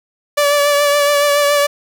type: tone with vibrato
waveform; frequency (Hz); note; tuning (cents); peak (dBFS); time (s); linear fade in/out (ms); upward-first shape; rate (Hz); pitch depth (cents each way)
sawtooth; 578; D5; -28; -7; 0.37-1.67; 10; triangle; 7.1; 30
effects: none